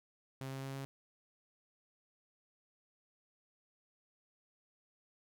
sawtooth tone with pitch steps, 133.7 / 134.55 / 135.41 / 136.27 Hz, C3 / C3 / C#3 / C#3, +38 / +49 / -40 / -29 cents, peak -37 dBFS, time 0.41-0.85 s, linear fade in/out 0 ms, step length 110 ms, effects none

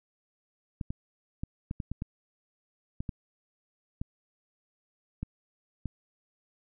clicks, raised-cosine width 5 ms, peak -21 dBFS, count 12, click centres 0.812 / 0.905 / 1.435 / 1.711 / 1.802 / 1.916 / 2.021 / 3.005 / 3.092 / 4.015 / 5.23 / 5.857 s, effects none

